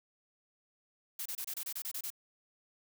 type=noise bursts; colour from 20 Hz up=blue; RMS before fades=-39 dBFS; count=10; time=1.19-2.103 s; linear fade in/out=5 ms; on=67 ms; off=27 ms; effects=none